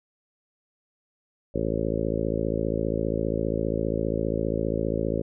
harmonic tone, 55 Hz, A1, in tune, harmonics 1 / 2 / 3 / 4 / 5 / 6 / 7 / 8 / 9 / 10, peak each -33 / -33 / -33 / -33 / -33 / -33 / -33 / -33 / -33 / -33 dBFS, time 1.54-5.22 s, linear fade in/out 10 ms, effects none

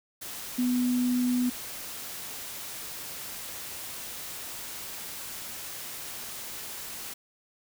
sine tone in noise, 247.8 Hz, B3, 6 cents sharp, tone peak -23 dBFS, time 0.58-1.5 s, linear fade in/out 10 ms, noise white, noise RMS -39 dBFS, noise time 0.21-7.14 s, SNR +13 dB, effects none

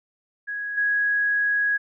sine tone with level steps, 1661.2 Hz, G#6, in tune, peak -27 / -19 dBFS, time 0.47-1.78 s, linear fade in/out 20 ms, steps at 0.77 s, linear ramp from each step 10 ms, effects none

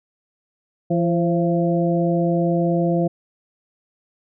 harmonic tone with a mistuned harmonic, 170.1 Hz, F3, 45 cents flat, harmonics 1 / 2 / 3 / 4, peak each -19 / -22 / -24 / -25 dBFS, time 0.9-3.08 s, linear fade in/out 10 ms, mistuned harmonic 3, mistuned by +52 cents, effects none

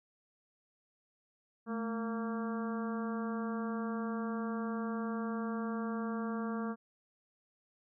harmonic tone with a mistuned harmonic, 230 Hz, A#3, 23 cents flat, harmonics 1 / 2 / 3 / 4 / 5 / 6 / 7, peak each -35 / -42 / -47 / -49 / -45 / -48 / -52 dBFS, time 1.66-6.76 s, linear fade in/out 50 ms, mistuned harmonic 1, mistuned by -74 cents, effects none

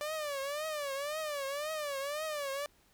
sawtooth tone with vibrato, 585 Hz, D5, 7 cents flat, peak -31 dBFS, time 0.01-2.66 s, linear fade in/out 0 ms, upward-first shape triangle, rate 1.9 Hz, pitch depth 150 cents each way, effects pink hiss -67 dBFS RMS until 2.93 s

